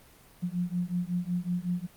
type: beating tone pair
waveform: sine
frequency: 174.61 / 180.01 Hz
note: F3 / F#3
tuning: 0 / -47 cents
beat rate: 5.4 Hz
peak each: -31 dBFS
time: 0.42-1.87 s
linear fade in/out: 20 ms
effects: pink hiss -56 dBFS RMS until 1.96 s + Opus 32 kbps